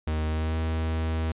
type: tone with pitch glide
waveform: 45% pulse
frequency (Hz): 77.78 to 80.06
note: D#2 to D#2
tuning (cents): 0 to +50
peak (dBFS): -25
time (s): 0.07-1.32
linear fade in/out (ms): 5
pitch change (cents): +50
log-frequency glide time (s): 0.26-0.57
effects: resampled to 8000 Hz